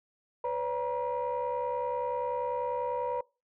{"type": "tone cluster", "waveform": "sine", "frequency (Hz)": [497.8, 568, 953], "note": ["B4", "C#5", "A#5"], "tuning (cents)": [14, 42, 38], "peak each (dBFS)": [-31, -35, -31], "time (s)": [0.44, 3.21], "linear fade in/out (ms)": 5, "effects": ["noise-tail reverb RT60 0.3 s tail -24 dB re dry", "tanh soft clip ceiling -24 dBFS"]}